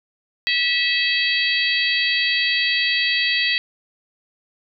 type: harmonic tone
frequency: 650 Hz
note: E5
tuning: 24 cents flat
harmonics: 3 / 4 / 5 / 6 / 7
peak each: -22 / -23 / -24 / -25 / -25 dBFS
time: 0.47-3.58 s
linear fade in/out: 0 ms
effects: none